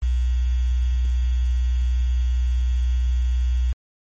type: tone with quantisation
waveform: sine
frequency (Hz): 61.5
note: B1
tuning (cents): -7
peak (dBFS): -17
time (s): 0.02-3.73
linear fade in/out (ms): 10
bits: 7
effects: MP3 32 kbps